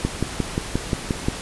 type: click train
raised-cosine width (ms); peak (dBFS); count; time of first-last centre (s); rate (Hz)
3; -7; 8; 0.05-1.285; 5.67
effects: pink hiss -32 dBFS RMS until 1.41 s + resampled to 24000 Hz